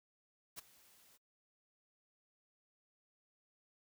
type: noise with ADSR envelope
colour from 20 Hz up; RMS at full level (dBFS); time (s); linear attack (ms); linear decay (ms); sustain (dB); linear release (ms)
white; -45; 0.56-1.18; 28; 12; -21; 23
effects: noise-tail reverb RT60 0.1 s tail -24 dB re dry